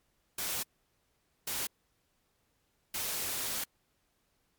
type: noise bursts at uneven times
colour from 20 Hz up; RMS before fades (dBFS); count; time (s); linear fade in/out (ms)
white; -35; 3; 0.38-0.63 / 1.47-1.67 / 2.94-3.64; 5
effects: pink hiss -75 dBFS RMS until 4.58 s + MP3 96 kbps